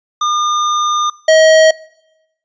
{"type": "tone pair in turn", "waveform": "square", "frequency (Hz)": [1210, 634.7], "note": ["D#6", "D#5"], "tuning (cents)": [-49, 34], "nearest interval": "major seventh", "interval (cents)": 1117, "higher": "first", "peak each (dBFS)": [-13, -6], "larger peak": "second", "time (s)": [[0.21, 1.1], [1.28, 1.71]], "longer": "first", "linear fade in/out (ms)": 5, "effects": ["noise-tail reverb RT60 0.9 s tail -23 dB re dry", "resampled to 16000 Hz"]}